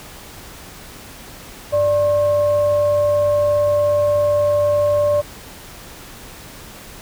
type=tone with frequency modulation; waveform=sine; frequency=587.3 Hz; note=D5; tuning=in tune; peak=-13 dBFS; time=1.72-5.22 s; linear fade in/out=20 ms; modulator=490 Hz; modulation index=0.35; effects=pink hiss -38 dBFS RMS until 7.01 s